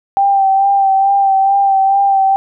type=tone with vibrato; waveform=sine; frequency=784 Hz; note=G5; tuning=in tune; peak=-8 dBFS; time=0.17-2.36 s; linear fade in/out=0 ms; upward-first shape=sine; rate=2.3 Hz; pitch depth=27 cents each way; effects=none